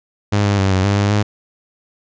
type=tone with pitch steps; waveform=sawtooth; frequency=102.7 / 101 / 96.8 / 94 / 100.7 / 101.3 / 104.2 Hz; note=G#2 / G#2 / G2 / F#2 / G2 / G#2 / G#2; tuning=-19 / -48 / -21 / +28 / +47 / -43 / +6 cents; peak=-9 dBFS; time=0.32-1.23 s; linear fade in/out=10 ms; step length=130 ms; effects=resampled to 16000 Hz